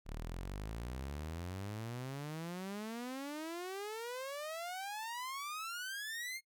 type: exponential sweep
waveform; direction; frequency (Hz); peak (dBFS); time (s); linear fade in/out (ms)
sawtooth; up; 35.75 to 2161; -37; 0.05-6.41; 50
effects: noise-tail reverb RT60 0.1 s tail -23 dB re dry